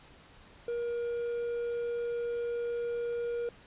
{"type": "tone", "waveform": "triangle", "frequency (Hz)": 474.2, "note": "A#4", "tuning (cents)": 30, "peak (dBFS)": -29, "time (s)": [0.68, 3.49], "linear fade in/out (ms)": 2, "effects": ["pink hiss -56 dBFS RMS until 3.66 s", "resampled to 8000 Hz"]}